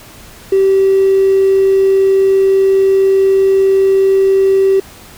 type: tone with hard clipping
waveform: triangle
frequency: 387.1 Hz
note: G4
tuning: 22 cents flat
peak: -7 dBFS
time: 0.52-4.8 s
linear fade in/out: 5 ms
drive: 3 dB
effects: pink hiss -37 dBFS RMS until 5.17 s